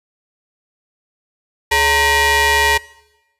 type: ring-modulated tone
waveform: sawtooth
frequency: 493.9 Hz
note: B4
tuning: in tune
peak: -5 dBFS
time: 1.71-2.78 s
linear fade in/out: 10 ms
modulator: 1410 Hz
effects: noise-tail reverb RT60 1.0 s tail -22 dB re dry + resampled to 32000 Hz